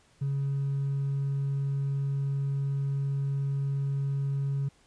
triangle tone with hard clipping, 138.59 Hz, C#3, in tune, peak -26 dBFS, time 0.21-4.69 s, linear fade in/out 10 ms, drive 2 dB, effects pink hiss -63 dBFS RMS until 4.86 s + resampled to 22050 Hz

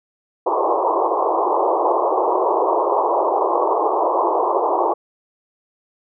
white band-pass noise, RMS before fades -18 dBFS, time 0.46-4.94 s, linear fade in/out 10 ms, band 330 to 1100 Hz, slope 96 dB/octave, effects none

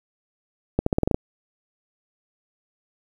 accelerating click train, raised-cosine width 2 ms, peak -6 dBFS, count 8, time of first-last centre 0.79-1.144 s, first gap 74 ms, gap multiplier 0.87, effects 8-bit

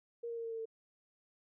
sine tone with pitch steps, 469.3 / 465 / 460.7 / 456.5 / 452.3 / 448.1 Hz, A#4 / A#4 / A#4 / A#4 / A4 / A4, +12 / -4 / -20 / -36 / +48 / +32 cents, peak -38 dBFS, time 0.23-0.656 s, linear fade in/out 10 ms, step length 71 ms, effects none

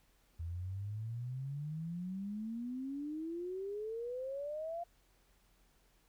sine exponential sweep, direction up, 81.1 to 698.5 Hz, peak -38 dBFS, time 0.39-4.84 s, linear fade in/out 10 ms, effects added 43 Hz sine -70 dBFS peak until 6.08 s + pink hiss -72 dBFS RMS until 6.08 s

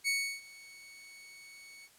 sawtooth tone with ADSR envelope, 2222 Hz, C#7, 4 cents sharp, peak -24 dBFS, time 0.04-1.89 s, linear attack 37 ms, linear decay 330 ms, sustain -23 dB, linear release 47 ms, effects white hiss -62 dBFS RMS until 1.98 s + low-pass 12000 Hz 12 dB/octave

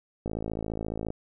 click train, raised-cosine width 2 ms, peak -19 dBFS, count 47, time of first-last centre 0.26-1.104 s, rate 54.5 Hz, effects none

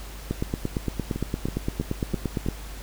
two click trains, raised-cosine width 3 ms, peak -16 / -12 dBFS, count 5 / 20, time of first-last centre 1.16-2.463 / 0.31-2.486 s, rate 3.07 / 8.73 Hz, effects added 50 Hz sine -37 dBFS peak until 2.82 s + pink hiss -43 dBFS RMS until 2.82 s

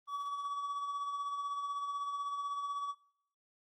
triangle tone with tremolo, 1139 Hz, C#6, 47 cents sharp, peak -32 dBFS, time 0.07-2.95 s, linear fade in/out 50 ms, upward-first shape sine, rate 16 Hz, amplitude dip 40%, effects noise-tail reverb RT60 0.7 s tail -22 dB re dry + Opus 24 kbps

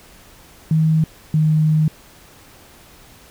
sine tone pair in turn, 158.3 / 155.31 Hz, D#3 / D#3, +30 / -3 cents, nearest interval unison, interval 33 cents, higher first, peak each -12 dBFS, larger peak neither, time 0.71-1.04 / 1.34-1.88 s, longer second, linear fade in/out 2 ms, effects pink hiss -46 dBFS RMS until 3.3 s

